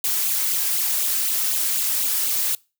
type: noise with flanger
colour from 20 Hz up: blue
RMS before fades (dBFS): -22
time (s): 0.04-2.55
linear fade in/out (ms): 2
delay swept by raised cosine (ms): 0.26 to 3.16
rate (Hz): 4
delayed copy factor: +0.75
effects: noise-tail reverb RT60 0.3 s tail -24 dB re dry

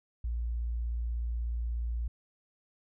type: tone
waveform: sine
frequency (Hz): 58.27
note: A#1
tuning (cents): 0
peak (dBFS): -30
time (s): 0.24-2.08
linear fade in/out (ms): 5
effects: none

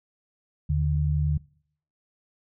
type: tone pair together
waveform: sine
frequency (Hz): 77.78 / 148.71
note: D#2 / D3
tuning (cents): 0 / +22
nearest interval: major seventh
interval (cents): 1122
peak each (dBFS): -24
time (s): 0.69-1.38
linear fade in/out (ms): 10
effects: noise-tail reverb RT60 0.6 s tail -23 dB re dry

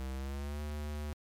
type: tone with pitch glide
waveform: square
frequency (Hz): 65.9 to 74.4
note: C2 to D2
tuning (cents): +13 to +23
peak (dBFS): -37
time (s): 0-1.13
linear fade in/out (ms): 0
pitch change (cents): +210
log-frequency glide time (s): 0.14-0.61
effects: MP3 96 kbps

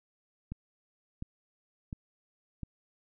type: click train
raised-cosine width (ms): 5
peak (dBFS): -25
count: 4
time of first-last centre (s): 0.52-2.633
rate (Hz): 1.42
effects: none

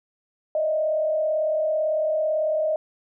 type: tone with frequency modulation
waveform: sine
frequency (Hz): 622.3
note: D#5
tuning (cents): 0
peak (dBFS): -20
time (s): 0.55-2.76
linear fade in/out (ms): 2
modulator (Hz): 38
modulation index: 0.58
effects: none

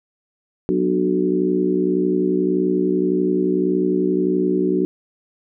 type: harmonic tone with a mistuned harmonic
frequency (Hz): 61.74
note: B1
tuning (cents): 0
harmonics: 3 / 4 / 5 / 6 / 7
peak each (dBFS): -23 / -27 / -21 / -19 / -29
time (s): 0.69-4.85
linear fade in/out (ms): 0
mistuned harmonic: 5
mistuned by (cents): -54
effects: none

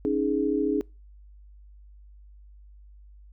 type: chord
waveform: sine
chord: C# suspended second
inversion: none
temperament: equal with one note detuned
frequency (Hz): 277.2 / 311.1 / 417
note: C#4 / D#4 / G#4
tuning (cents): 0 / 0 / +7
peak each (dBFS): -27 / -27 / -26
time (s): 0.05-0.81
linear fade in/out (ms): 0
effects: noise-tail reverb RT60 0.3 s tail -26 dB re dry + added 50 Hz sine -47 dBFS peak until 3.32 s

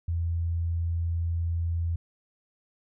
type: tone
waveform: sine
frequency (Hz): 84.2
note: E2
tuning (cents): +37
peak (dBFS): -25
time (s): 0.08-1.96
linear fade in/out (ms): 5
effects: none

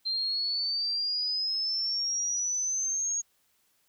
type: exponential sweep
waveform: sine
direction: up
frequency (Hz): 4138 to 6630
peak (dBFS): -27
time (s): 0.05-3.22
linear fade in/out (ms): 20
effects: white hiss -70 dBFS RMS until 3.88 s

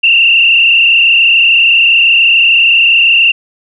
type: tone with frequency modulation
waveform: sine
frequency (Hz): 2740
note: F7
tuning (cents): -34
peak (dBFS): -4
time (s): 0.03-3.32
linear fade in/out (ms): 10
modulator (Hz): 33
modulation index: 2.6
effects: none

